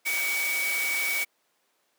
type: tone in noise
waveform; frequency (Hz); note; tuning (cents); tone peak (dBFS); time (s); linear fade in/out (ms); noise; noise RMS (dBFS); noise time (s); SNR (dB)
sine; 2262; C#7; +34; -26; 0.05-1.25; 20; white; -32; 0.05-1.25; +3
effects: pink hiss -70 dBFS RMS until 1.98 s + high-pass 400 Hz 12 dB/octave